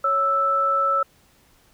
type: tone pair together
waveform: sine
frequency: 554.4 / 1318.6 Hz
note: C#5 / E6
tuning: 0 / 0 cents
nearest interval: octave + minor third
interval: 1500 cents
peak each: -26 / -18 dBFS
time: 0.04-1.03 s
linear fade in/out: 5 ms
effects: pink hiss -58 dBFS RMS until 1.73 s